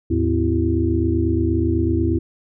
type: tone cluster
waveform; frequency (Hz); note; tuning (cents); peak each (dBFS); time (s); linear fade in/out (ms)
sine; 78.1 / 106.3 / 256.6 / 332.9 / 382.5; D#2 / G#2 / C4 / E4 / G4; +7 / +41 / -34 / +17 / -42; -21 / -23 / -24 / -20 / -29; 0.1-2.19; 10
effects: none